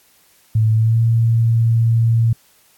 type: tone with pitch glide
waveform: sine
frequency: 110 to 114.87 Hz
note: A2 to A#2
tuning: 0 to -25 cents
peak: -11 dBFS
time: 0.55-2.33 s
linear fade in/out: 5 ms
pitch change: +75 cents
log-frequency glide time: 0.73-1 s
effects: white hiss -54 dBFS RMS until 2.77 s + AAC 64 kbps